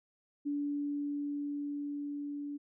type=tone with level ramp; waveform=sine; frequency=288.6 Hz; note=D4; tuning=30 cents flat; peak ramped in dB=-31 to -37 dBFS; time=0.45-2.58 s; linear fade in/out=20 ms; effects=none